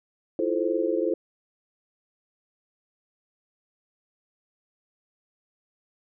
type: chord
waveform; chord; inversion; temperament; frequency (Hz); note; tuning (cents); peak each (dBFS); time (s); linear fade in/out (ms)
sine; F major seventh; third; just; 327.4 / 349.2 / 436.5 / 523.8; E4 / F4 / A4 / C5; -12 / 0 / -14 / +2; -28; 0.39-1.14; 2
effects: none